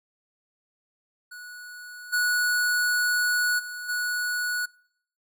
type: tone with level steps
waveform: square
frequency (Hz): 1467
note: F#6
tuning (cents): -15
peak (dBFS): -40 / -22 / -34 / -26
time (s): 1.31-4.66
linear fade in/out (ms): 10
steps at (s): 2.12 / 3.58 / 3.88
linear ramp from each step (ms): 20
effects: noise-tail reverb RT60 0.7 s tail -25 dB re dry